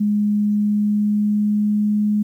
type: tone with pitch glide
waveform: sine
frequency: 207.9 to 209.5 Hz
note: G#3 to G#3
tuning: +2 to +15 cents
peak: -15 dBFS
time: 0-2.23 s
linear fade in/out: 10 ms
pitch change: +13 cents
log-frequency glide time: 0.41-2.02 s
effects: 9-bit